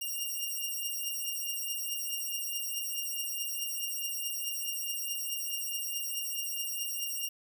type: beating tone pair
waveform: 5% pulse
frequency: 2817 / 2821.7 Hz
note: F7 / F7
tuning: +14 / +17 cents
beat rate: 4.7 Hz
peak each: -27 dBFS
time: 0.01-7.29 s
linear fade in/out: 10 ms
effects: none